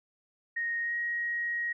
sine tone with pitch glide, 1864.7 to 1888.5 Hz, A#6 to A#6, 0 to +22 cents, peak -29 dBFS, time 0.56-1.73 s, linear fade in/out 10 ms, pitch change +22 cents, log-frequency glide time 0.82-0.95 s, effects none

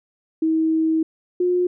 sine tone pair in turn, 320 / 358.3 Hz, D#4 / F4, +49 / +44 cents, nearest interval major second, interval 195 cents, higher second, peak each -16 dBFS, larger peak neither, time 0.42-1.03 / 1.4-1.67 s, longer first, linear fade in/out 5 ms, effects none

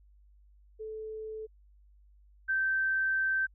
sine tone pair in turn, 436.2 / 1554.4 Hz, A4 / G6, -15 / -15 cents, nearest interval octave + minor seventh, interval 2200 cents, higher second, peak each -37 / -26 dBFS, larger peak second, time 0.79-1.47 / 2.48-3.47 s, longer second, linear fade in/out 20 ms, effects added 50 Hz sine -57 dBFS peak until 3.54 s

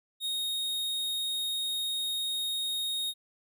45% pulse tone, 3729 Hz, A#7, in tune, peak -30 dBFS, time 0.2-3.14 s, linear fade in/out 50 ms, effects none

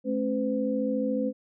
sine tone cluster, 217 / 270.9 / 508 Hz, A3 / C#4 / B4, -24 / -40 / +49 cents, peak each -29 dBFS, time 0.04-1.33 s, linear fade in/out 50 ms, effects none

